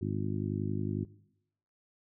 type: harmonic tone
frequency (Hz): 51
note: G#1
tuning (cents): -31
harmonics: 2 / 3 / 4 / 5 / 6 / 7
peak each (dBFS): -35 / -37 / -38 / -39 / -40 / -40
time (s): 0.01-1.05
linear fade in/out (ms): 10
effects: noise-tail reverb RT60 0.8 s tail -20 dB re dry